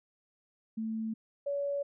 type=tone pair in turn; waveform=sine; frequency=221.7 / 566.4 Hz; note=A3 / C#5; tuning=+13 / +37 cents; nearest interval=octave + major third; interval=1624 cents; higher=second; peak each=-32 / -30 dBFS; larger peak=second; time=0.77-1.14 / 1.46-1.83 s; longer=neither; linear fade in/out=10 ms; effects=none